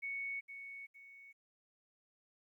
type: tone with echo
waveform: sine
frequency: 2220 Hz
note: C#7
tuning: 2 cents sharp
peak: -38 dBFS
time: 0.02-0.41 s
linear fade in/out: 20 ms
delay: 460 ms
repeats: 2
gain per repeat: -8 dB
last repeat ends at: 1.33 s
effects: 13-bit